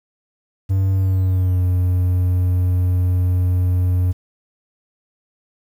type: tone with pitch glide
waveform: triangle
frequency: 95.8 to 90.42 Hz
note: G2 to F#2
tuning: -39 to -39 cents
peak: -12 dBFS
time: 0.69-4.13 s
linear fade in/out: 20 ms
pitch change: -100 cents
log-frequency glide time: 0.91-1.64 s
effects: 8-bit